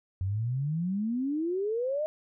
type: exponential sweep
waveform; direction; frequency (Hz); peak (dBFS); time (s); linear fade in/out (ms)
sine; up; 90.7 to 630; -27; 0.21-2.06; 0
effects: none